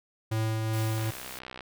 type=tone with tremolo; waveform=square; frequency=110.5 Hz; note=A2; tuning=8 cents sharp; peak=-26 dBFS; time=0.31-1.11 s; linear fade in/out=10 ms; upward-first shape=triangle; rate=2.5 Hz; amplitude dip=30%
type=noise; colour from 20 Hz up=white; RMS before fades=-43 dBFS; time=0.73-1.39 s; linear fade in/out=5 ms
type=click train; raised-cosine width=0.3 ms; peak=-24 dBFS; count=41; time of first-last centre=0.98-1.607 s; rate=63.8 Hz
effects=none